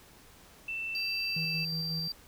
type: tone with pitch glide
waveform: sine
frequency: 2668 to 2650 Hz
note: E7 to E7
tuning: +20 to +9 cents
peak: -33 dBFS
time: 0.68-1.65 s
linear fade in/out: 5 ms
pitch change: -11 cents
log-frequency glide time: 1.23-1.52 s
type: tone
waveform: triangle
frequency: 4700 Hz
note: D8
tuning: 1 cent sharp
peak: -32 dBFS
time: 0.95-2.12 s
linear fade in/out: 2 ms
type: tone with tremolo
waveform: triangle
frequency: 161.1 Hz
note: E3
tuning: 39 cents flat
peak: -32 dBFS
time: 1.36-2.08 s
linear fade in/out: 5 ms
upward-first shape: square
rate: 5.5 Hz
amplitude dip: 30%
effects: pink hiss -56 dBFS RMS until 2.27 s